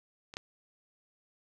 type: clicks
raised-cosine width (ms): 0.2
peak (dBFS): -28 / -18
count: 2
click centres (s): 0.339 / 0.369
effects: none